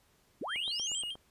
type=linear sweep; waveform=sine; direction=up; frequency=164.81 to 8450 Hz; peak=-35 dBFS; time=0.41-1.02 s; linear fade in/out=5 ms
type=tone with vibrato; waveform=triangle; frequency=3019 Hz; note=F#7; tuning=34 cents sharp; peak=-34 dBFS; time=0.48-1.16 s; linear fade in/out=50 ms; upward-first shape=square; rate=6.4 Hz; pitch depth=88 cents each way
type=click train; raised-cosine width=1 ms; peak=-35 dBFS; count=6; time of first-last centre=0.56-1.155 s; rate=8.41 Hz
effects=pink hiss -68 dBFS RMS until 1.3 s + resampled to 32000 Hz